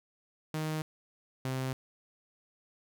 sawtooth tone pair in turn, 155.9 / 130.77 Hz, D#3 / C3, +4 / -1 cents, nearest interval minor third, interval 305 cents, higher first, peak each -28 dBFS, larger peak neither, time 0.54-0.82 / 1.45-1.73 s, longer neither, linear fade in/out 2 ms, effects none

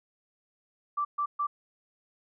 sine tone bursts, 1169 Hz, D6, 8 cents flat, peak -26 dBFS, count 3, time 0.97-1.47 s, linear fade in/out 10 ms, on 80 ms, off 130 ms, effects none

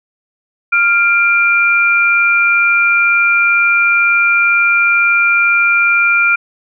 sine tone pair together, 1396.9 / 2379 Hz, F6 / D7, 0 / +22 cents, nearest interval major sixth, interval 922 cents, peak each -11 dBFS, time 0.72-6.36 s, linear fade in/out 10 ms, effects none

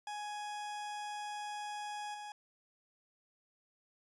40% pulse tone with level steps, 834 Hz, G#5, 7 cents sharp, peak -39 / -43 dBFS, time 0.07-2.32 s, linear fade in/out 2 ms, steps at 2.14 s, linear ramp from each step 5 ms, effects resampled to 22050 Hz

